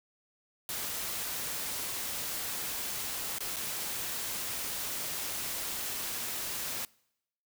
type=noise with dropouts; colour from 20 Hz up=white; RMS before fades=-36 dBFS; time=0.69-6.85 s; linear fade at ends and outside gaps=1 ms; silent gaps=3.385-3.405 / 3.561-3.566 s; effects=noise-tail reverb RT60 0.8 s tail -25 dB re dry